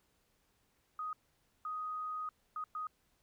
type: tone bursts at uneven times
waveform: sine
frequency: 1249 Hz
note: D#6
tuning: 6 cents sharp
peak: -37 dBFS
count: 4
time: 0.99-1.13 / 1.65-2.29 / 2.56-2.64 / 2.75-2.87 s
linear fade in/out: 2 ms
effects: pink hiss -75 dBFS RMS until 3.22 s